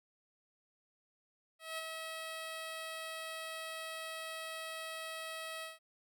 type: tone with ADSR envelope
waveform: 10% pulse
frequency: 644 Hz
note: E5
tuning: 41 cents flat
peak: -29 dBFS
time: 1.59-5.79 s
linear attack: 190 ms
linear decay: 25 ms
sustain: -4 dB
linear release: 160 ms
effects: none